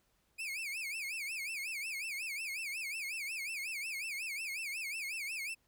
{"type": "tone with vibrato", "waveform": "40% pulse", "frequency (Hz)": 2400, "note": "D7", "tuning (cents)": 37, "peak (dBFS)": -37, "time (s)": [0.38, 5.55], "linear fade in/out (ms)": 20, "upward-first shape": "sine", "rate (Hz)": 5.5, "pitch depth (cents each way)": 200, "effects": ["pink hiss -75 dBFS RMS until 5.67 s"]}